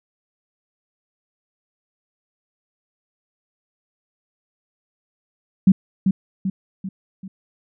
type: tone with echo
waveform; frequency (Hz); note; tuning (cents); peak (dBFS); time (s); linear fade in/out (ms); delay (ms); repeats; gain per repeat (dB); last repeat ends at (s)
sine; 191.1; G3; -44; -7; 5.67-5.72; 5; 390; 4; -6; 7.28
effects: none